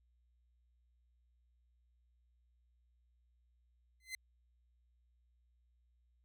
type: tone with exponential growth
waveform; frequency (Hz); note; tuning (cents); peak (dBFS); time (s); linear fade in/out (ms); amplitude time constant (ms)
sawtooth; 2056; C7; -31; -34; 4-4.15; 2; 31
effects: added 60 Hz sine -70 dBFS peak until 6.24 s